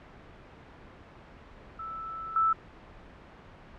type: tone with level steps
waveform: sine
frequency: 1318 Hz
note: E6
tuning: 1 cent flat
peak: -35 / -21 dBFS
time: 1.79-2.53 s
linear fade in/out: 5 ms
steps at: 2.36 s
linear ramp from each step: 2 ms
effects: pink hiss -50 dBFS RMS until 3.78 s + low-pass 2000 Hz 12 dB/octave